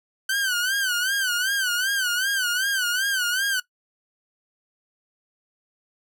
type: tone with vibrato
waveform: sawtooth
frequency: 1520 Hz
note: F#6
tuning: 46 cents sharp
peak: -18 dBFS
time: 0.29-3.6 s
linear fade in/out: 5 ms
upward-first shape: sine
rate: 2.6 Hz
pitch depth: 120 cents each way
effects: noise-tail reverb RT60 0.1 s tail -18 dB re dry